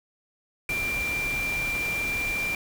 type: tone in noise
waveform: sine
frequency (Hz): 2370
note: D7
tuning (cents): +15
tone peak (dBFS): -26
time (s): 0.69-2.55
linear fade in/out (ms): 2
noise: pink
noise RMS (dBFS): -35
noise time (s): 0.69-2.55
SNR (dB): +6
effects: none